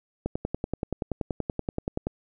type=click train; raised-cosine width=2 ms; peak=-14 dBFS; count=20; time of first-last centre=0.26-2.07 s; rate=10.5 Hz; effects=none